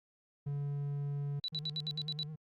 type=tone; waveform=triangle; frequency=142.8 Hz; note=D3; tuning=48 cents flat; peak=-32 dBFS; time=0.46-1.4 s; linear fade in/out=10 ms
type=tone bursts; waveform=sine; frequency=3951 Hz; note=B7; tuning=in tune; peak=-34 dBFS; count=8; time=1.44-2.231 s; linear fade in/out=0 ms; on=42 ms; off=65 ms
type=tone with vibrato; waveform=triangle; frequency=152.2 Hz; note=D#3; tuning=38 cents flat; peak=-39 dBFS; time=1.52-2.36 s; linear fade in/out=10 ms; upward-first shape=sine; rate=9.2 Hz; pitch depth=64 cents each way
effects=Opus 48 kbps